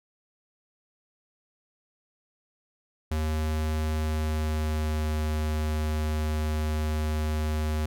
square tone with pitch glide, 77.78 to 77.02 Hz, D#2 to D#2, 0 to -17 cents, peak -26 dBFS, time 3.11-7.86 s, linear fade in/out 5 ms, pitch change -17 cents, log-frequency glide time 3.95-5.13 s, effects none

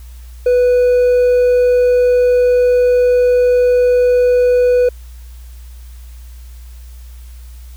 triangle tone with hard clipping, 493.9 Hz, B4, in tune, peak -9 dBFS, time 0.46-4.89 s, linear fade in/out 5 ms, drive 5 dB, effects added 60 Hz sine -31 dBFS peak until 7.76 s + white hiss -48 dBFS RMS until 7.76 s

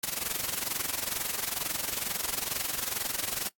white noise with amplitude modulation, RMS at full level -29 dBFS, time 0.03-3.49 s, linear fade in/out 5 ms, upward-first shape sine, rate 22.2 Hz, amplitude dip 80%, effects noise-tail reverb RT60 0.1 s tail -21 dB re dry + AAC 64 kbps

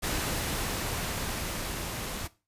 pink noise with level ramp, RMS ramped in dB -30 to -36 dBFS, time 0.02-2.28 s, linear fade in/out 20 ms, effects noise-tail reverb RT60 0.3 s tail -18 dB re dry + resampled to 32000 Hz

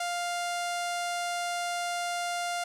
sawtooth tone with low-pass filter, 700 Hz, F5, 4 cents sharp, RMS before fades -32 dBFS, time 0-2.64 s, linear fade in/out 5 ms, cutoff 9300 Hz, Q 1.2, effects 10-bit

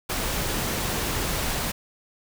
pink noise, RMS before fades -27 dBFS, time 0.09-1.72 s, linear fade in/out 10 ms, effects none

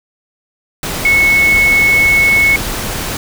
sine tone in noise, 2200 Hz, C#7, 14 cents flat, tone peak -7 dBFS, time 1.05-2.56 s, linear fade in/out 2 ms, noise pink, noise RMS -20 dBFS, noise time 0.83-3.17 s, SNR +10 dB, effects none

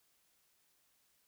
silence, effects white hiss -74 dBFS RMS until 1.27 s

